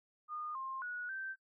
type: tone with pitch steps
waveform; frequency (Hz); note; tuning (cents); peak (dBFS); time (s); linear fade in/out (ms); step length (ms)
sine; 1222 / 1060 / 1461 / 1557; D#6 / C6 / F#6 / G6; -32 / +22 / -22 / -12; -39; 0.28-1.36; 50; 270
effects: noise-tail reverb RT60 0.1 s tail -24 dB re dry